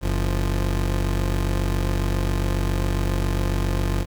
25% pulse tone pair together, 47.33 / 174.61 Hz, F#1 / F3, +40 / 0 cents, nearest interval octave + major seventh, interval 2260 cents, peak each -17 / -26 dBFS, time 0.01-4.06 s, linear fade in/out 50 ms, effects 9-bit

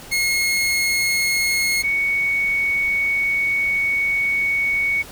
sawtooth / sine tone pair in turn, 2162 / 2228 Hz, C#7 / C#7, -44 / +8 cents, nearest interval minor second, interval 52 cents, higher second, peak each -14 / -17 dBFS, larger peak first, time 0.11-1.83 / 1.83-5.03 s, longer second, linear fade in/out 20 ms, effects pink hiss -39 dBFS RMS until 5.11 s

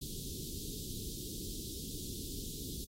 pink band-stop noise, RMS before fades -43 dBFS, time 0.01-2.85 s, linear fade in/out 10 ms, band 420 to 3400 Hz, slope 48 dB/octave, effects AAC 48 kbps

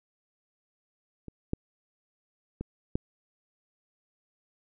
clicks, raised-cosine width 3 ms, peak -28 / -15 / -21 / -14 dBFS, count 4, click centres 1.283 / 1.534 / 2.61 / 2.955 s, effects none

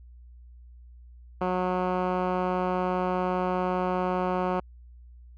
10% pulse tone with low-pass filter, 182.5 Hz, F#3, 24 cents flat, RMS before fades -27 dBFS, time 1.41-4.6 s, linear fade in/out 5 ms, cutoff 1400 Hz, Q 1, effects added 60 Hz sine -46 dBFS peak until 5.37 s

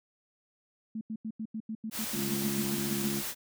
sine tone bursts, 220 Hz, A3, in tune, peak -33 dBFS, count 15, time 0.95-3.083 s, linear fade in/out 5 ms, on 61 ms, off 87 ms
white noise, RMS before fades -36 dBFS, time 1.91-3.35 s, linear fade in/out 50 ms
harmonic tone, 69.3 Hz, C#2, in tune, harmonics 2 / 3 / 4 / 5, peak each -40 / -33 / -43 / -37 dBFS, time 2.12-3.23 s, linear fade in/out 50 ms
effects none

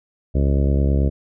harmonic tone, 69.3 Hz, C#2, in tune, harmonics 1 / 2 / 3 / 4 / 5 / 6 / 7 / 8 / 9, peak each -16 / -22 / -26 / -28 / -30 / -32 / -33 / -34 / -35 dBFS, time 0.34-1.1 s, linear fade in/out 20 ms, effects none

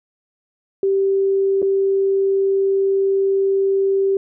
sine tone with dropouts, 390.1 Hz, G4, 8 cents flat, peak -14 dBFS, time 0.83-4.17 s, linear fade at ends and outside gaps 2 ms, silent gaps 1.619-1.626 s, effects none

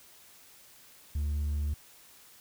triangle tone with hard clipping, 73.5 Hz, D2, 2 cents sharp, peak -27 dBFS, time 1.15-1.74 s, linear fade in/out 5 ms, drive 1 dB, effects white hiss -56 dBFS RMS until 2.4 s

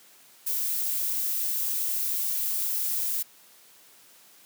violet noise, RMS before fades -28 dBFS, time 0.46-3.23 s, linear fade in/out 10 ms, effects white hiss -55 dBFS RMS until 4.45 s + high-pass 150 Hz 12 dB/octave

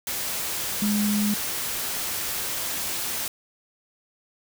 sine tone in noise, 207.7 Hz, G#3, in tune, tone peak -21 dBFS, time 0.82-1.34 s, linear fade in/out 2 ms, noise white, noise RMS -29 dBFS, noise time 0.07-3.28 s, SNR +5 dB, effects none

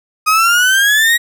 35% pulse exponential sweep, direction up, 1244.5 to 1911 Hz, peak -7 dBFS, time 0.26-1.18 s, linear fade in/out 20 ms, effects none

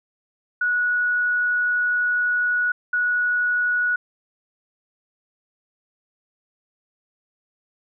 sine tone bursts at uneven times, 1464 Hz, F#6, 19 cents flat, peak -18 dBFS, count 2, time 0.61-2.72 / 2.93-3.96 s, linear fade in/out 5 ms, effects none

